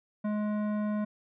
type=tone with hard clipping; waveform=sine; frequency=210.3 Hz; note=G#3; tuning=22 cents sharp; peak=-30 dBFS; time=0.24-1.05 s; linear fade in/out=10 ms; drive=13 dB; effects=resampled to 8000 Hz